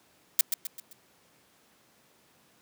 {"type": "noise with echo", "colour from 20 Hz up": "blue", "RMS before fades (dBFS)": -20, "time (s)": [0.39, 0.41], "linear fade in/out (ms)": 2, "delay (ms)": 130, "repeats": 4, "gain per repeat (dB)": -7, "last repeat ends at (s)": 0.93, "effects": ["pink hiss -63 dBFS RMS until 2.61 s", "high-pass 150 Hz 12 dB/octave"]}